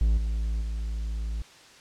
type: tone with level steps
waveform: triangle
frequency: 55 Hz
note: A1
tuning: in tune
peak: -17 / -23 / -26 dBFS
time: 0.01-1.42 s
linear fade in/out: 0 ms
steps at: 0.17 / 0.61 s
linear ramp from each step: 10 ms
effects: white hiss -51 dBFS RMS until 1.8 s + low-pass 6000 Hz 12 dB/octave